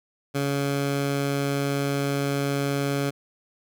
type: tone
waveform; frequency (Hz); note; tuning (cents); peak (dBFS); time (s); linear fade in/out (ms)
15% pulse; 140.4; C#3; +22; -17; 0.34-3.11; 20
effects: none